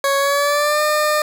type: tone with pitch glide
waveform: 20% pulse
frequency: 554.4 to 604.6 Hz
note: C#5 to D#5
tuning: 0 to -50 cents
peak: -10 dBFS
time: 0.04-1.22 s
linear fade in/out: 2 ms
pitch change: +150 cents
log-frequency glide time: 0.18-0.82 s
effects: none